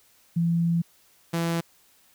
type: tone pair in turn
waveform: sine / sawtooth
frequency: 168.7 / 167.63 Hz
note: E3 / E3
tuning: +40 / +29 cents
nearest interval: unison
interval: 11 cents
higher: first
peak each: -20 dBFS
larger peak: neither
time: 0.36-0.82 / 1.33-1.61 s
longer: first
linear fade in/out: 10 ms
effects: white hiss -60 dBFS RMS until 2.14 s